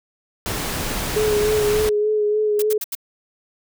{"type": "noise", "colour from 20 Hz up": "pink", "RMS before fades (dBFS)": -25, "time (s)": [0.46, 1.89], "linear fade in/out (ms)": 0}
{"type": "tone with vibrato", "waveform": "sine", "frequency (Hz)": 423, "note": "G#4", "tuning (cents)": 32, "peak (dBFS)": -16, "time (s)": [1.16, 2.78], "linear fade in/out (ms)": 5, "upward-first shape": "sine", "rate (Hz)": 3.4, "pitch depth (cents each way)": 26}
{"type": "noise bursts", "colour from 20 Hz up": "blue", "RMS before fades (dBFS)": -26, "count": 4, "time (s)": [2.59, 2.952], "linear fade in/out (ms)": 5, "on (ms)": 32, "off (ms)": 78}
{"effects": []}